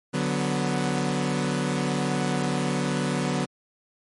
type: chord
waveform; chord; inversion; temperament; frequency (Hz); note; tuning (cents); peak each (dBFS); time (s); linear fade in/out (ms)
sawtooth; B minor; first; equal with one note detuned; 146.24 / 185 / 246.9; D3 / F#3 / B3; -7 / 0 / 0; -24; 0.13-3.46; 20
effects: MP3 48 kbps